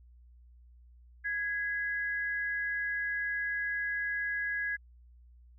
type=tone pair together; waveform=sine; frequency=1661.2 / 2019 Hz; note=G#6 / B6; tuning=0 / +38 cents; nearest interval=minor third; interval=338 cents; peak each=-31 / -39 dBFS; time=1.24-4.77 s; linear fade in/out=20 ms; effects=added 60 Hz sine -54 dBFS peak until 5.58 s